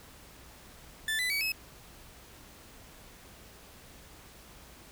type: tone with pitch steps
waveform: 30% pulse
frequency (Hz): 1760 / 1998.5 / 2269 / 2577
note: A6 / B6 / C#7 / E7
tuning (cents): 0 / +20 / +40 / -40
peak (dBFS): -26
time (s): 1.08-1.52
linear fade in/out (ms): 2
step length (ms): 110
effects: added 60 Hz sine -61 dBFS peak until 4.91 s + pink hiss -53 dBFS RMS until 4.91 s